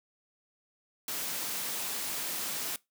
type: high-pass noise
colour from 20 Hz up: white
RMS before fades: -35 dBFS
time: 1.08-2.76 s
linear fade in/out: 2 ms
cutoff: 130 Hz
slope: 24 dB/octave
effects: noise-tail reverb RT60 0.2 s tail -22 dB re dry